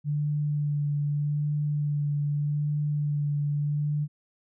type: tone with vibrato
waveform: sine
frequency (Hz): 146.9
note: D3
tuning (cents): +1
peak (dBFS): -24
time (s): 0.04-4.08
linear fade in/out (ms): 50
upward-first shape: sine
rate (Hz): 0.82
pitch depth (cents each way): 16
effects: none